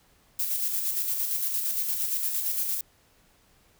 violet noise with tremolo, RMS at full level -27 dBFS, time 0.39-2.81 s, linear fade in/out 5 ms, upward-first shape square, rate 8.7 Hz, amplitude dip 35%, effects pink hiss -62 dBFS RMS until 3.79 s

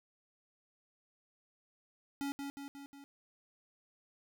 square tone with echo, 280 Hz, C#4, 18 cents sharp, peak -36 dBFS, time 2.21-2.32 s, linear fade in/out 0 ms, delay 180 ms, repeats 4, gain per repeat -4 dB, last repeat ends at 3.04 s, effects none

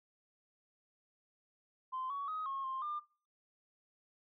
sine tone with pitch steps, 1036 / 1124 / 1259 / 1085 / 1056 / 1200 Hz, C6 / C#6 / D#6 / C#6 / C6 / D6, -17 / +24 / +20 / -37 / +16 / +37 cents, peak -36 dBFS, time 1.92-3 s, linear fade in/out 20 ms, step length 180 ms, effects noise-tail reverb RT60 0.4 s tail -21 dB re dry + tanh soft clip ceiling -32 dBFS

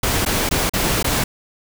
pink noise with dropouts, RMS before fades -19 dBFS, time 0.03-1.24 s, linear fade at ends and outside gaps 5 ms, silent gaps 0.251-0.261 / 0.491-0.51 / 0.696-0.735 / 1.028-1.043 s, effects none

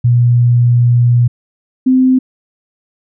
sine tone pair in turn, 120.8 / 258.2 Hz, B2 / C4, -38 / -23 cents, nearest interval octave + minor second, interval 1315 cents, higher second, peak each -6 / -6 dBFS, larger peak neither, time 0.04-1.28 / 1.86-2.19 s, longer first, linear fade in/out 10 ms, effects none

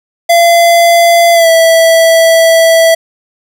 square tone with pitch glide, 682 to 657.2 Hz, F5 to E5, -41 to -5 cents, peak -4 dBFS, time 0.29-2.95 s, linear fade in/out 10 ms, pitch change -64 cents, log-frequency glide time 1.33-1.48 s, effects none

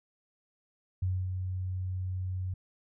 sine tone with ADSR envelope, 92.5 Hz, F#2, in tune, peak -26 dBFS, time 1.02-2.54 s, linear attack 7 ms, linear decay 250 ms, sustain -5 dB, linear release 5 ms, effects none

